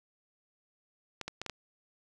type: clicks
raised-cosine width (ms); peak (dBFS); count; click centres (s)
0.2; -20; 5; 1.213 / 1.28 / 1.416 / 1.463 / 1.497
effects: none